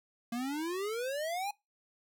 square exponential sweep, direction up, 230 to 838 Hz, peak -34 dBFS, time 0.32-1.51 s, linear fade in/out 5 ms, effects noise-tail reverb RT60 0.2 s tail -22 dB re dry

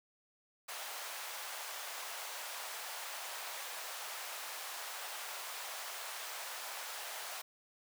pink high-pass noise, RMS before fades -44 dBFS, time 0.68-7.42 s, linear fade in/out 10 ms, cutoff 650 Hz, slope 24 dB/octave, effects none

